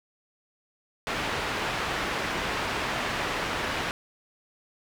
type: low-pass noise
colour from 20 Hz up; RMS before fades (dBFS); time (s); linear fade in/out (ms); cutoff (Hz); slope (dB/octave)
white; -30; 1.07-3.91; 0; 2200; 12
effects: none